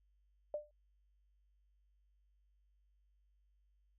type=tone with exponential decay; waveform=sine; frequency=596 Hz; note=D5; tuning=25 cents sharp; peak=-33 dBFS; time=0.54-0.71 s; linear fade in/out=2 ms; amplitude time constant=36 ms; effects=added 50 Hz sine -70 dBFS peak until 3.98 s